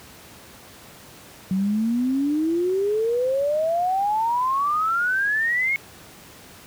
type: exponential sweep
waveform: sine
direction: up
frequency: 184.9 to 2194 Hz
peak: -19 dBFS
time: 1.51-5.76 s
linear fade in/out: 0 ms
effects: pink hiss -45 dBFS RMS until 6.66 s + high-pass 80 Hz 12 dB/octave